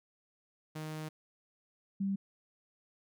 sawtooth / sine tone pair in turn, 155.56 / 195.99 Hz, D#3 / G3, 0 / 0 cents, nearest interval major third, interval 400 cents, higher second, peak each -35 / -30 dBFS, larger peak second, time 0.75-1.09 / 2-2.16 s, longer first, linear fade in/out 10 ms, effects none

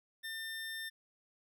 25% pulse tone, 1800 Hz, A6, 39 cents sharp, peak -36 dBFS, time 0.23-0.9 s, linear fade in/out 20 ms, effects none

